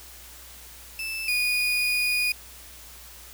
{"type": "tone pair in turn", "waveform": "35% pulse", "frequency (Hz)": [2637, 2461], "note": ["E7", "D#7"], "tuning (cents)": [0, -20], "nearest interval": "minor second", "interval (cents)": 120, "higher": "first", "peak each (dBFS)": [-28, -20], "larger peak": "second", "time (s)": [[0.99, 1.28], [1.28, 2.32]], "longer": "second", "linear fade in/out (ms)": 2, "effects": ["added 60 Hz sine -50 dBFS peak until 3.33 s", "white hiss -46 dBFS RMS until 3.33 s"]}